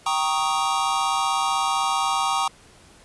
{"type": "chord", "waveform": "square", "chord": "Eb dominant seventh", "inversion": "first", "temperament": "equal", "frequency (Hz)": [784, 932.3, 1108.7, 1244.5], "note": ["G5", "Bb5", "Db6", "Eb6"], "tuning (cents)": [0, 0, 0, 0], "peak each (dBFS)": -27, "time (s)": [0.06, 2.48], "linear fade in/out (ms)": 5, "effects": ["pink hiss -51 dBFS RMS until 3.04 s", "resampled to 24000 Hz"]}